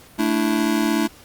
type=chord; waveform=square; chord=A suspended fourth; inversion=none; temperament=just; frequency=220 / 293.3 / 330 Hz; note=A3 / D4 / E4; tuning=0 / -2 / +2 cents; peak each=-23 dBFS; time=0.18-1.08 s; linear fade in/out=20 ms; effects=pink hiss -47 dBFS RMS until 1.24 s + Opus 48 kbps